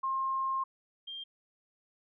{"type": "tone pair in turn", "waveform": "sine", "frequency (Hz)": [1065, 3191], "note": ["C6", "G7"], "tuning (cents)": [30, 30], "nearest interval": "octave + perfect fifth", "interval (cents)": 1900, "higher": "second", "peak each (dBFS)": [-29, -39], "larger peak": "first", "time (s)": [[0.03, 0.64], [1.07, 1.24]], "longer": "first", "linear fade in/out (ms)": 10, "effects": []}